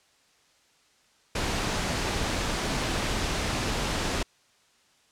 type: noise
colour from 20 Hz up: pink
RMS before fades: -28 dBFS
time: 1.35-4.23 s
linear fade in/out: 5 ms
effects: white hiss -63 dBFS RMS until 5.11 s + low-pass 7000 Hz 12 dB/octave